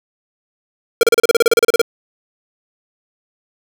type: tone bursts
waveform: square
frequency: 464.9 Hz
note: A#4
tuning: 5 cents flat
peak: -8 dBFS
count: 15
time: 1.01-1.816 s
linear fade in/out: 2 ms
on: 22 ms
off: 34 ms
effects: none